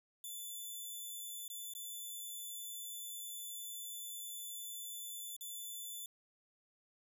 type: tone with dropouts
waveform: 5% pulse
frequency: 3499 Hz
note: A7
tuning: 10 cents flat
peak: -36 dBFS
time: 0.24-6.06 s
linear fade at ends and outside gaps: 2 ms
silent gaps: 1.48-1.5 / 1.737-1.75 / 5.365-5.409 s
effects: none